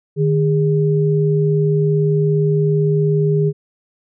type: tone pair together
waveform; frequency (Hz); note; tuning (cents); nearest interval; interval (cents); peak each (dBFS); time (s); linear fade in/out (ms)
sine; 152.9 / 408.2; D#3 / G#4; -30 / -30; octave + perfect fourth; 1700; -14 / -17; 0.16-3.53; 50
effects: none